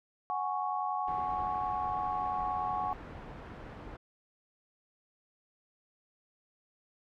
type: chord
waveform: sine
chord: F# suspended second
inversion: none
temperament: equal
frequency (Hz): 740 / 830.6 / 1108.7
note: F#5 / G#5 / C#6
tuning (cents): 0 / 0 / 0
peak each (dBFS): -35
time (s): 0.3-2.93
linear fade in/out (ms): 0
type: low-pass noise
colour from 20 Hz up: pink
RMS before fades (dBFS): -46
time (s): 1.07-3.97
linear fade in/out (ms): 10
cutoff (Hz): 1500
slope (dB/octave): 12
effects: none